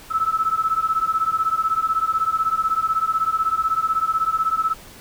sine beating tone pair, 1300 / 1316 Hz, E6 / E6, -24 / -3 cents, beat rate 16 Hz, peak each -21 dBFS, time 0.1-4.74 s, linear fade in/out 20 ms, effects pink hiss -43 dBFS RMS until 5 s

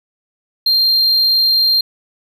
triangle tone, 4186 Hz, C8, in tune, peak -9 dBFS, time 0.66-1.81 s, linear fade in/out 5 ms, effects none

